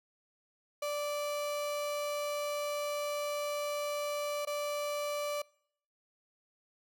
35% pulse tone with dropouts, 585 Hz, D5, 7 cents flat, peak -31 dBFS, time 0.82-5.42 s, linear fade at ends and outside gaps 5 ms, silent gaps 4.452-4.471 s, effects noise-tail reverb RT60 0.7 s tail -26 dB re dry

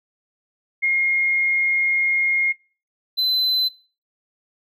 sine / triangle tone pair in turn, 2140 / 4040 Hz, C7 / B7, +38 / +39 cents, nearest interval major seventh, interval 1101 cents, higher second, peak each -16 dBFS, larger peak neither, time 0.82-2.53 / 3.17-3.69 s, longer first, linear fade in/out 20 ms, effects noise-tail reverb RT60 0.4 s tail -23 dB re dry

